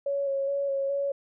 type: tone with vibrato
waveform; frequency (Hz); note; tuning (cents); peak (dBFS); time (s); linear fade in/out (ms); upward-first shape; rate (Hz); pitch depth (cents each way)
sine; 554.4; C#5; 0; -25; 0.06-1.12; 5; square; 2.4; 18
effects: none